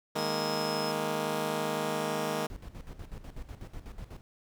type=chord; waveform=10% pulse; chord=D# suspended fourth; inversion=none; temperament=just; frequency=155.56 / 207.4 / 233.3 Hz; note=D#3 / G#3 / A#3; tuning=0 / -2 / +2 cents; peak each=-27 dBFS; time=0.15-2.47 s; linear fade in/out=10 ms
type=tone; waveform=sine; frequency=5150 Hz; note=E8; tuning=41 cents flat; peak=-37 dBFS; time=0.18-0.92 s; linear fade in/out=10 ms
type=noise with tremolo; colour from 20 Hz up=brown; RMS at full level=-41 dBFS; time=2.5-4.21 s; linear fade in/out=0 ms; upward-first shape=square; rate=8.1 Hz; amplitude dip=70%
effects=none